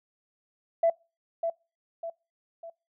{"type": "tone with echo", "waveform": "sine", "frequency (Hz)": 667, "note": "E5", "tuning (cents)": 20, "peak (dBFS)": -18, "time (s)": [0.83, 0.9], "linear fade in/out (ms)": 5, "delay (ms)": 600, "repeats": 3, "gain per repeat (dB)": -7, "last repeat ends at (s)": 2.7, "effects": ["noise-tail reverb RT60 0.3 s tail -25 dB re dry", "tanh soft clip ceiling -14 dBFS"]}